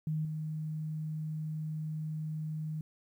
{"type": "tone with level steps", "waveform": "sine", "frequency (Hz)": 155.4, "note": "D#3", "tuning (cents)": -2, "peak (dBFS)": [-30, -34], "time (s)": [0.07, 2.81], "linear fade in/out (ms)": 2, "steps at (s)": 0.25, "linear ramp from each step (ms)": 2, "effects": ["11-bit"]}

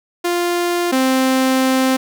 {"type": "tone pair in turn", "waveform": "sawtooth", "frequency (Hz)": [349.2, 261.6], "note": ["F4", "C4"], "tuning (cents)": [0, 0], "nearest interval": "perfect fourth", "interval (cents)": 500, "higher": "first", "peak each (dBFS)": [-12, -9], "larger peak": "second", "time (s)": [[0.24, 0.92], [0.92, 1.97]], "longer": "second", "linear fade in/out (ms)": 10, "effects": []}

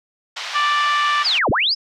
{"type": "band-pass noise", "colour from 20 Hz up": "white", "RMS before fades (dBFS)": -29, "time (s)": [0.36, 1.39], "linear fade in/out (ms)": 10, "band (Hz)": [720, 4700], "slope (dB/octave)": 24}
{"type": "harmonic tone", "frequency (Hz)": 587.3, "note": "D5", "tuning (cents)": 0, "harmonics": [2, 3, 4, 5, 6], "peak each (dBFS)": [-17, -22, -29, -27, -33], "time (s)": [0.54, 1.24], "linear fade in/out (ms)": 20}
{"type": "linear two-way sweep", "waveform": "sine", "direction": "down then up", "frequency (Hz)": [5310, 49.73, 5310], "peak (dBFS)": -15, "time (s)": [1.24, 1.75], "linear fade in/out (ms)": 20, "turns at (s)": 1.5}
{"effects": []}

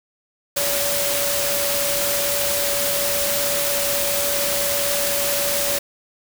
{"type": "tone in noise", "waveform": "sine", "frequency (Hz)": 570, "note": "C#5", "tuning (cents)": 48, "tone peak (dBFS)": -25, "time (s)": [0.56, 5.79], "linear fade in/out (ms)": 10, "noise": "white", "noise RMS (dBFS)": -22, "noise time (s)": [0.56, 5.79], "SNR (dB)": -6, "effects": []}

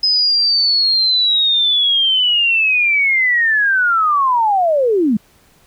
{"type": "linear sweep", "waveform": "sine", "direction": "down", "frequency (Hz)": [5080, 195.5], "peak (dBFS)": -11, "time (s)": [0.03, 5.17], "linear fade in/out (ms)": 5, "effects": ["pink hiss -52 dBFS RMS until 5.66 s"]}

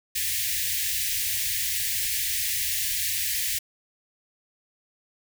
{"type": "band-stop noise", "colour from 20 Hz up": "white", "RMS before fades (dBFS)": -27, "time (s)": [0.15, 3.59], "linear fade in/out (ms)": 10, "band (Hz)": [120, 1700], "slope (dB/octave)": 96, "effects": []}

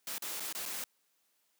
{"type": "noise with dropouts", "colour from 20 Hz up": "white", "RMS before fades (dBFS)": -39, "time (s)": [0.07, 0.84], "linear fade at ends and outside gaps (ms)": 2, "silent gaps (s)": [[0.182, 0.221], [0.398, 0.403], [0.527, 0.549], [0.655, 0.659]], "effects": ["white hiss -75 dBFS RMS until 1.59 s", "high-pass 200 Hz 12 dB/octave"]}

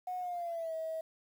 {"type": "tone with pitch glide", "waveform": "sine", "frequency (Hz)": [730, 642.9], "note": ["F#5", "E5"], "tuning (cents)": [-24, -43], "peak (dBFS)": -34, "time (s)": [0.07, 1.01], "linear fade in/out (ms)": 5, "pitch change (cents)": -219, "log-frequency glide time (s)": [0.19, 0.74], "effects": ["tanh soft clip ceiling -31 dBFS", "10-bit"]}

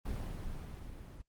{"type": "noise with level ramp", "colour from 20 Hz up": "brown", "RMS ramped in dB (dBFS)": [-37, -49], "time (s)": [0.05, 1.22], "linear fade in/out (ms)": 10, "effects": ["noise-tail reverb RT60 0.1 s tail -24 dB re dry", "Opus 24 kbps"]}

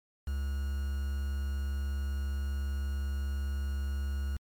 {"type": "tone with quantisation", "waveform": "triangle", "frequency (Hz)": 69.3, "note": "C#2", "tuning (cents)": 0, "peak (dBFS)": -28, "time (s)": [0.27, 4.37], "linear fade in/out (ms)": 5, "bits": 8, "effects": ["MP3 96 kbps"]}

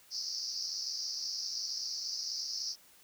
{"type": "band-pass noise", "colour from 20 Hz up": "white", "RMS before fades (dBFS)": -38, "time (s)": [0.1, 2.76], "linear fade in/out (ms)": 50, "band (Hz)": [4600, 5700], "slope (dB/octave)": 96, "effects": ["white hiss -61 dBFS RMS until 3.03 s"]}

